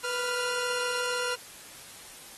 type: tone pair together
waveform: sawtooth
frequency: 493.9 / 1397 Hz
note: B4 / F6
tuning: 0 / 0 cents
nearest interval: octave + tritone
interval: 1800 cents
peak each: -28 dBFS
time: 0.03-1.36 s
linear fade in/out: 20 ms
effects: white hiss -47 dBFS RMS until 2.37 s + AAC 32 kbps